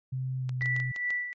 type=tone with pitch glide; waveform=sine; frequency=130 to 127.18 Hz; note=C3 to C3; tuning=-11 to -49 cents; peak=-29 dBFS; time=0.12-0.92 s; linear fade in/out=10 ms; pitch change=-38 cents; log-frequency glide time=0.38-0.53 s
type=clicks; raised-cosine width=0.2 ms; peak=-25 dBFS; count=7; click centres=0.493 / 0.62 / 0.659 / 0.764 / 0.801 / 0.962 / 1.105 s
type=tone with tremolo; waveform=sine; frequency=1965 Hz; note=B6; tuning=9 cents flat; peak=-26 dBFS; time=0.61-1.33 s; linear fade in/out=0 ms; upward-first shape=sine; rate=2.5 Hz; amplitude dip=65%
effects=MP3 32 kbps